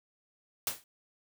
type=noise with exponential decay; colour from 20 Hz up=white; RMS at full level=-28 dBFS; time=0.67-0.84 s; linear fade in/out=1 ms; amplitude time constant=36 ms; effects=none